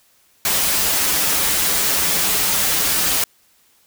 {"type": "noise with comb filter", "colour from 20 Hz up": "white", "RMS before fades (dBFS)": -18, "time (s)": [0.45, 3.24], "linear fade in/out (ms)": 2, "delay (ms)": 8.3, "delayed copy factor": -0.75, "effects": ["white hiss -57 dBFS RMS until 3.86 s"]}